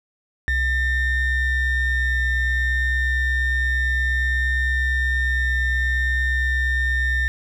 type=ring-modulated tone; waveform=triangle; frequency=932.3 Hz; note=A#5; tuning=in tune; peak=-13 dBFS; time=0.48-7.28 s; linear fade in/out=0 ms; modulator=868 Hz; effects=none